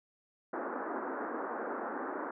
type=band-pass noise; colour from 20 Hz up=pink; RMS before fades=-38 dBFS; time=0.53-2.31 s; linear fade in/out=5 ms; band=250 to 1600 Hz; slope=48 dB/octave; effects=none